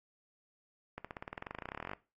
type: accelerating click train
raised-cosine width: 0.5 ms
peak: -26 dBFS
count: 26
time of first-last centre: 0.98-1.934 s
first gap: 66 ms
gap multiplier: 0.95
effects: noise-tail reverb RT60 0.3 s tail -18 dB re dry + AAC 32 kbps